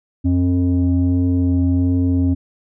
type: tone pair together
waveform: sine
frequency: 88.7 / 267.5 Hz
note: F2 / C4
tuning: +27 / +38 cents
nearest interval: octave + perfect fifth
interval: 1911 cents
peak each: -14 dBFS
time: 0.24-2.35 s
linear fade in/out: 20 ms
effects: tanh soft clip ceiling -10 dBFS